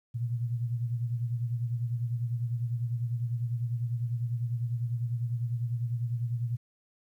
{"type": "beating tone pair", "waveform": "sine", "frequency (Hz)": [118.1, 128.1], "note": ["A#2", "C3"], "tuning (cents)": [23, -36], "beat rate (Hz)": 10, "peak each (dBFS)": [-29, -36], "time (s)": [0.14, 6.57], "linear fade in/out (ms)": 20, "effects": ["11-bit"]}